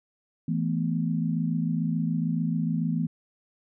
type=chord; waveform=sine; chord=E suspended fourth; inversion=none; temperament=equal; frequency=164.81 / 220 / 246.9 Hz; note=E3 / A3 / B3; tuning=0 / 0 / 0 cents; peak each=-26 / -30 / -30 dBFS; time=0.48-3.07 s; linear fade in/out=5 ms; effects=none